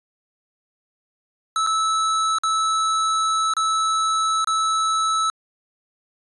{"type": "tone with dropouts", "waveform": "square", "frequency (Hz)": 1307, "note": "E6", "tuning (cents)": -15, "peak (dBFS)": -19, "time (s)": [1.56, 5.3], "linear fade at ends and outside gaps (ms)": 1, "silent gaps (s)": [[1.665, 1.671], [2.385, 2.435], [3.537, 3.567], [4.445, 4.473]], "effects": ["resampled to 24000 Hz"]}